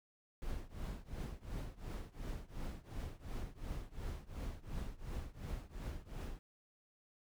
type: noise with tremolo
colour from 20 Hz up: brown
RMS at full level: -40 dBFS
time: 0.42-6.39 s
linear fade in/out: 0 ms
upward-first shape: triangle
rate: 2.8 Hz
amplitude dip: 95%
effects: none